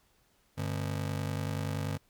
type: ring-modulated tone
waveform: 35% pulse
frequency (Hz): 122.4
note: B2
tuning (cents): -15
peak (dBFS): -27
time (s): 0.57-1.98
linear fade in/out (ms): 20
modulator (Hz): 25.2
effects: pink hiss -69 dBFS RMS until 2.09 s